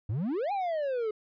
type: exponential two-way sweep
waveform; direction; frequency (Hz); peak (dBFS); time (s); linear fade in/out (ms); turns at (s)
triangle; up then down; 94.3 to 830.6 to 418.6; -26; 0.09-1.11; 5; 0.52
effects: resampled to 11025 Hz